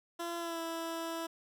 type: tone with pitch glide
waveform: 15% pulse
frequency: 340.7 to 330.2 Hz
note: F4 to E4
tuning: -43 to +3 cents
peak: -30 dBFS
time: 0.19-1.27 s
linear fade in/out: 10 ms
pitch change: -54 cents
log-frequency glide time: 0.38-0.6 s
effects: none